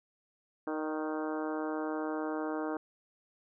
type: harmonic tone with a mistuned harmonic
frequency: 155.56 Hz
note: D#3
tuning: in tune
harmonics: 2 / 3 / 4 / 5 / 6 / 7 / 8 / 9 / 10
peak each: -35 / -39 / -41 / -43 / -45 / -46 / -47 / -48 / -49 dBFS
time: 0.67-2.77 s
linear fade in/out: 2 ms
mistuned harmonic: 4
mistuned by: -18 cents
effects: none